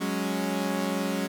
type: chord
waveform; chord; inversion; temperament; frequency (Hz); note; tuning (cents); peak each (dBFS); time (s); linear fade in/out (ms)
sawtooth; F# suspended second; none; equal; 185 / 207.7 / 277.2; F#3 / G#3 / C#4; 0 / 0 / 0; -27; 0-1.28; 20
effects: none